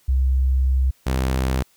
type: tone pair in turn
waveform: sine / sawtooth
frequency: 65.41 / 65 Hz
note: C2 / C2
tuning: 0 / -11 cents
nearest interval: unison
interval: 11 cents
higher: first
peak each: -15 dBFS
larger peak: neither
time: 0.08-0.91 / 1.06-1.63 s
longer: first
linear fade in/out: 10 ms
effects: white hiss -59 dBFS RMS until 1.76 s